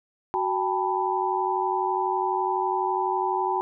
sine tone cluster, 372.4 / 795 / 887 / 987 Hz, F#4 / G5 / A5 / B5, +11 / +24 / +14 / -1 cents, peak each -28 dBFS, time 0.34-3.61 s, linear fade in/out 0 ms, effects none

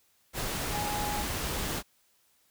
sine tone in noise, 830.6 Hz, G#5, in tune, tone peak -33 dBFS, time 0.7-1.25 s, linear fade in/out 50 ms, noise pink, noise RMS -33 dBFS, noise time 0.33-1.83 s, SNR -3 dB, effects white hiss -68 dBFS RMS until 2.5 s

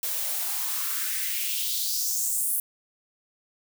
blue noise with high-pass filter sweep, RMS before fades -28 dBFS, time 0.03-2.6 s, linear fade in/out 2 ms, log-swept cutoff 420 to 11000 Hz, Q 3, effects none

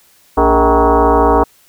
sine tone with frequency modulation, 235.5 Hz, A#3, 18 cents sharp, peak -7 dBFS, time 0.37-1.44 s, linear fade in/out 10 ms, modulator 175 Hz, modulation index 5.2, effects white hiss -50 dBFS RMS until 1.68 s

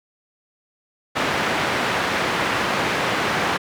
white band-pass noise, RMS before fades -22 dBFS, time 1.15-3.58 s, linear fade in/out 20 ms, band 110 to 1900 Hz, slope 12 dB/octave, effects none

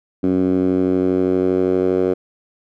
10% pulse tone with band-pass filter sweep, 92.5 Hz, F#2, in tune, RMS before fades -17 dBFS, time 0.23-2.14 s, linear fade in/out 10 ms, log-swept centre 270 to 410 Hz, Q 2.4, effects none

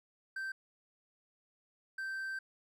triangle tone bursts at uneven times, 1559 Hz, G6, 10 cents flat, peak -35 dBFS, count 2, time 0.36-0.52 / 1.98-2.39 s, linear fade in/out 5 ms, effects none

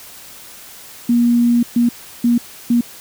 sine tone bursts at uneven times, 238.2 Hz, A#3, 38 cents sharp, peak -10 dBFS, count 4, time 1.09-1.63 / 1.76-1.89 / 2.24-2.38 / 2.7-2.81 s, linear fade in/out 5 ms, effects white hiss -38 dBFS RMS until 3 s

